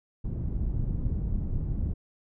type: low-pass noise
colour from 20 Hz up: pink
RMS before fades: -29 dBFS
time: 0.24-1.94 s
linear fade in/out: 10 ms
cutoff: 150 Hz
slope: 12 dB/octave
effects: none

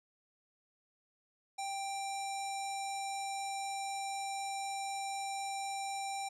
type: tone with low-pass filter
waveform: square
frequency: 787 Hz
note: G5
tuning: 7 cents sharp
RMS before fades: -39 dBFS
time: 1.58-6.29 s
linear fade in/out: 10 ms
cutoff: 8200 Hz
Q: 2.9
effects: none

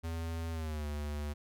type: tone with pitch glide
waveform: square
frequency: 82.41 to 73.84 Hz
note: E2 to D2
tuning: 0 to +10 cents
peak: -36 dBFS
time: 0.03-1.34 s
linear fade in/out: 20 ms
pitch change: -190 cents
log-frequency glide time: 0.51-0.86 s
effects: none

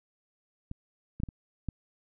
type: clicks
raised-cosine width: 5 ms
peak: -25 / -25 / -16 / -30 / -20 dBFS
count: 5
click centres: 0.714 / 1.201 / 1.235 / 1.288 / 1.687 s
effects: none

